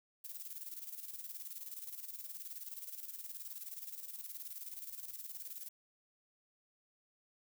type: noise with tremolo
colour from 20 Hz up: violet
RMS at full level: -45 dBFS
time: 0.24-5.69 s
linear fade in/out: 10 ms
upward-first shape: square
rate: 19 Hz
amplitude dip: 60%
effects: none